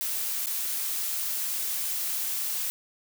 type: noise with dropouts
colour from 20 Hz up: blue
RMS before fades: -30 dBFS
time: 0.01-2.7 s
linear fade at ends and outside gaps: 0 ms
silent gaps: 0.459-0.469 s
effects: none